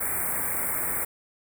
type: band-stop noise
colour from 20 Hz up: white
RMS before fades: -28 dBFS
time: 0-1.05 s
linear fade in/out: 10 ms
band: 2300 to 8000 Hz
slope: 96 dB/octave
effects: none